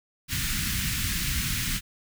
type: band-stop noise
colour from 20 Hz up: pink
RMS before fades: -28 dBFS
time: 0.28-1.81 s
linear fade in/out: 50 ms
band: 220 to 1600 Hz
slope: 24 dB/octave
effects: none